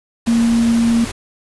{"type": "tone in noise", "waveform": "sine", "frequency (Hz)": 231.9, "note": "A#3", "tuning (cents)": -9, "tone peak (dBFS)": -11, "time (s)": [0.27, 1.05], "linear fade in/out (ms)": 10, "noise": "pink", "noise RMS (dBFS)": -27, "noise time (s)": [0.26, 1.12], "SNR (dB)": 13, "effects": ["resampled to 24000 Hz"]}